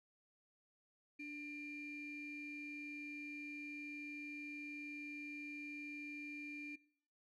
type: ring-modulated tone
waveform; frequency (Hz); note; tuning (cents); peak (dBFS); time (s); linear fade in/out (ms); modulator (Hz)
triangle; 1046.5; C6; 0; -40; 1.19-6.76; 10; 1340
effects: noise-tail reverb RT60 0.6 s tail -21 dB re dry + tanh soft clip ceiling -38 dBFS